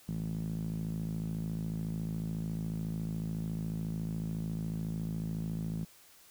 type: tone with band-pass filter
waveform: sawtooth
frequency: 54 Hz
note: A1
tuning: 32 cents flat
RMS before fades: -36 dBFS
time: 0.08-5.85 s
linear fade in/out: 5 ms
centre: 180 Hz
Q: 4.9
effects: white hiss -59 dBFS RMS until 6.3 s